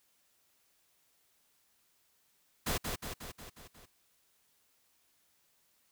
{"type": "noise with echo", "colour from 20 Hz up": "pink", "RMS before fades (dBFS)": -33, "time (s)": [2.66, 2.78], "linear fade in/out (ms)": 10, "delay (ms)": 180, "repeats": 6, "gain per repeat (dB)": -4, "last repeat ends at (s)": 3.86, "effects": ["white hiss -72 dBFS RMS until 5.91 s"]}